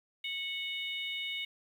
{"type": "harmonic tone", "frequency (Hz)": 736, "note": "F#5", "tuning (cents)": -9, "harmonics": [3, 4, 5], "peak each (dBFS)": [-38, -39, -40], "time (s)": [0.24, 1.45], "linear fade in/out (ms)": 5, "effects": ["10-bit"]}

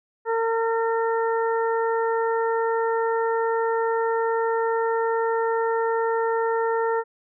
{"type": "harmonic tone", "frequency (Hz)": 455.3, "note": "A#4", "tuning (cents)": -41, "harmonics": [1, 2, 3, 4], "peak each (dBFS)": [-22, -26, -31, -34], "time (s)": [0.25, 7.04], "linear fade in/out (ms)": 50, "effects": []}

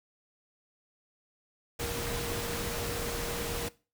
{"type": "tone in noise", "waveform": "sine", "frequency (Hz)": 471.1, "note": "A#4", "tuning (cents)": 18, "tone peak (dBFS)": -38, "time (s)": [1.79, 3.69], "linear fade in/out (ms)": 10, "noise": "pink", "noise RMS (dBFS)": -35, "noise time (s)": [1.79, 3.69], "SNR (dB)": -6, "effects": ["noise-tail reverb RT60 0.3 s tail -19 dB re dry"]}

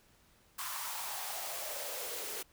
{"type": "noise with high-pass filter sweep", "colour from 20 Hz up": "white", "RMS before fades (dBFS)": -40, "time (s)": [0.58, 2.43], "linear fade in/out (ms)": 10, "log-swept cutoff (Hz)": [1100, 400], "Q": 4.5, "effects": ["pink hiss -66 dBFS RMS until 2.52 s"]}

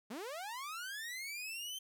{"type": "linear sweep", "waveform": "sawtooth", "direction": "up", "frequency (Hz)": [193.1, 3129], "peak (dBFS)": -38, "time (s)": [0.1, 1.79], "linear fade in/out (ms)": 10, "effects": []}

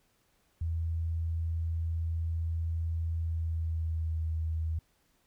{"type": "tone with pitch glide", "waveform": "sine", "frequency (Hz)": [82.3, 80.33], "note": ["E2", "E2"], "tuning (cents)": [-2, -44], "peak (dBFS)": -29, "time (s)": [0.61, 4.79], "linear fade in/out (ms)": 5, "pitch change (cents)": -42, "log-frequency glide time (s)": [3.19, 4.23], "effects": ["pink hiss -71 dBFS RMS until 5.26 s"]}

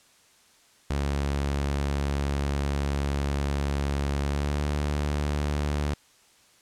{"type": "tone with pitch glide", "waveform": "sawtooth", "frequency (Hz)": [70.6, 73.34], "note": ["C#2", "D2"], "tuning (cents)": [32, -2], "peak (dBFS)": -21, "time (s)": [0.9, 5.94], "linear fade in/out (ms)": 5, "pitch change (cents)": 66, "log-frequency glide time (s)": [4.23, 4.63], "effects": ["white hiss -59 dBFS RMS until 6.61 s", "low-pass 9000 Hz 12 dB/octave"]}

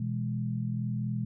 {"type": "chord", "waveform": "sine", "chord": "E major", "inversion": "second", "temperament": "equal", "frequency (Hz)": [123.47, 164.81, 207.7], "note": ["B2", "E3", "G#3"], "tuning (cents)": [0, 0, 0], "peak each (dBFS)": [-31, -37, -34], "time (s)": [0, 1.25], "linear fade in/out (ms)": 5, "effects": []}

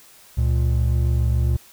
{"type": "tone pair together", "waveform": "triangle", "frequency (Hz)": [69.65, 116.8], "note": ["C#2", "A#2"], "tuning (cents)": [9, 4], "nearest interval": "major sixth", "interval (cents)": 895, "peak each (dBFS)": [-16, -19], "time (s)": [0.37, 1.57], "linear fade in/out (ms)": 10, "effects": ["white hiss -49 dBFS RMS until 1.72 s"]}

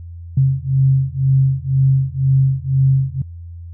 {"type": "beating tone pair", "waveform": "sine", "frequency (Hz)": [133.1, 135.1], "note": ["C3", "C#3"], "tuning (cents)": [30, -44], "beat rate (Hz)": 2, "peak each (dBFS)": -15, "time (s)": [0.37, 3.22], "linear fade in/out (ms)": 5, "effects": ["added 85 Hz sine -30 dBFS peak until 3.73 s"]}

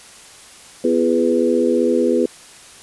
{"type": "harmonic tone with a mistuned harmonic", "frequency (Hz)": 82.8, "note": "E2", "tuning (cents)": 8, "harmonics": [3, 4, 5, 6], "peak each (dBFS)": [-19, -19, -19, -19], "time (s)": [0.84, 2.26], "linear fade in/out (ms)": 5, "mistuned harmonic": 4, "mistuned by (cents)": 37, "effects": ["white hiss -42 dBFS RMS until 2.82 s", "resampled to 24000 Hz"]}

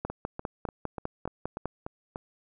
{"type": "two click trains", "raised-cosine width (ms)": 1, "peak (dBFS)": [-17, -21], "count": [9, 8], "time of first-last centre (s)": [[0.05, 1.656], [0.1, 2.159]], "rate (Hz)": [4.98, 3.4], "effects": []}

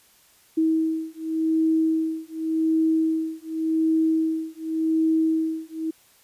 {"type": "beating tone pair", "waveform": "sine", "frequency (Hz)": [320, 320.88], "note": ["D#4", "E4"], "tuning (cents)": [49, -47], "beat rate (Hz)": 0.88, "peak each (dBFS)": -23, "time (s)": [0.57, 5.91], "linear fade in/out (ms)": 10, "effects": ["white hiss -57 dBFS RMS until 6.23 s", "resampled to 32000 Hz"]}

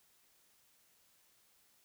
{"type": "silence", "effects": ["white hiss -70 dBFS RMS until 1.84 s"]}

